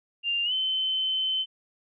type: tone with pitch glide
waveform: sine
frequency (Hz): 2794 to 3065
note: F7 to G7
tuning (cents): 0 to -40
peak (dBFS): -24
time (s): 0.23-1.46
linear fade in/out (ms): 50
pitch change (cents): +160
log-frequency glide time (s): 0.44-0.53
effects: none